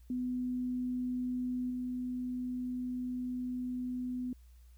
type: tone with level steps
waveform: sine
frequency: 250 Hz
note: B3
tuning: 21 cents sharp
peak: -32 / -34 dBFS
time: 0.1-4.33 s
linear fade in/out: 2 ms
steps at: 1.7 s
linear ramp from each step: 5 ms
effects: added 60 Hz sine -54 dBFS peak until 4.77 s + white hiss -72 dBFS RMS until 4.77 s